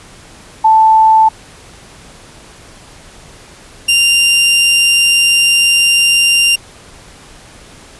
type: tone pair in turn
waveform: sine / sawtooth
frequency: 880 / 2786 Hz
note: A5 / F7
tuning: 0 / -5 cents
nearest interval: octave + minor sixth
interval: 1995 cents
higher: second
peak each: -4 dBFS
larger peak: neither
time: 0.64-1.29 / 3.88-6.56 s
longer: second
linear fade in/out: 10 ms
effects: pink hiss -38 dBFS RMS until 7.99 s + resampled to 24000 Hz